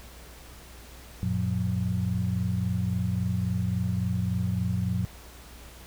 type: tone cluster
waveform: sine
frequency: 93.3 / 116.9 / 180.4 Hz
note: F#2 / A#2 / F#3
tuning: +15 / +5 / -44 cents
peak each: -29 dBFS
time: 1.23-5.05 s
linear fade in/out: 0 ms
effects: added 60 Hz sine -47 dBFS peak until 5.86 s + pink hiss -49 dBFS RMS until 5.86 s